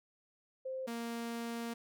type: tone pair in turn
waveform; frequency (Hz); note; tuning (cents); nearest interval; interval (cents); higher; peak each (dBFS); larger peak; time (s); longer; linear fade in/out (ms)
sine / sawtooth; 523 / 233; C5 / A#3; -1 / -1; octave + major second; 1400; first; -37 / -34; second; 0.65-0.87 / 0.87-1.74; second; 10
effects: none